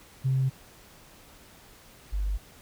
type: tone pair in turn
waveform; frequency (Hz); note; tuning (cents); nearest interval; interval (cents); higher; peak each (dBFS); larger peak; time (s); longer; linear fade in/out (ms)
sine; 132.2 / 49.52; C3 / G1; +18 / +18; octave + perfect fourth; 1700; first; -21 / -25; first; 0.24-0.5 / 2.12-2.38; neither; 20
effects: tanh soft clip ceiling -17 dBFS + pink hiss -53 dBFS RMS until 2.61 s